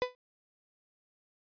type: tone with exponential decay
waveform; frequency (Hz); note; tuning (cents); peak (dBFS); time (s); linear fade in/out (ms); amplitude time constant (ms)
35% pulse; 499.3; B4; +19; -22; 0.02-0.15; 0; 27
effects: resampled to 11025 Hz